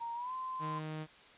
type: tone with pitch glide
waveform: sine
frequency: 932.3 to 1034.5 Hz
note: A#5 to C6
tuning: 0 to -20 cents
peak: -37 dBFS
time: 0-0.8 s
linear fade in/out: 20 ms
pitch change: +180 cents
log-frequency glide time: 0.14-0.33 s
type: tone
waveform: sawtooth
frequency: 155.56 Hz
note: D#3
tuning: in tune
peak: -35 dBFS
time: 0.59-1.07 s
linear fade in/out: 50 ms
effects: white hiss -58 dBFS RMS until 1.37 s + resampled to 8000 Hz